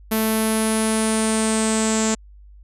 sawtooth tone with low-pass filter sweep, 220 Hz, A3, in tune, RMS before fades -20 dBFS, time 0.11-2.15 s, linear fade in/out 10 ms, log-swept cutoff 12000 to 7400 Hz, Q 9.8, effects added 50 Hz sine -42 dBFS peak until 2.63 s

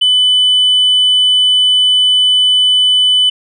sine tone, 3000 Hz, F#7, 23 cents sharp, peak -5 dBFS, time 0.01-3.3 s, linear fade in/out 10 ms, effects tanh soft clip ceiling -5 dBFS

